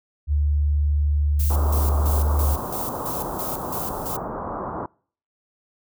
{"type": "tone", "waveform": "sine", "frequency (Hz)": 73.42, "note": "D2", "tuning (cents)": 0, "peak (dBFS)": -17, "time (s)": [0.27, 2.58], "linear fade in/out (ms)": 50}
{"type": "noise with tremolo", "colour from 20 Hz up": "violet", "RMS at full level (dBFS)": -30, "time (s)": [1.39, 4.17], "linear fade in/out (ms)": 10, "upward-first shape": "square", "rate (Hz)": 3, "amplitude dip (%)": 65}
{"type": "low-pass noise", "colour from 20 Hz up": "white", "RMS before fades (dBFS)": -30, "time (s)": [1.5, 4.86], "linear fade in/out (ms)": 2, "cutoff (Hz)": 1200, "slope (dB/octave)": 48}
{"effects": ["noise-tail reverb RT60 0.5 s tail -26 dB re dry"]}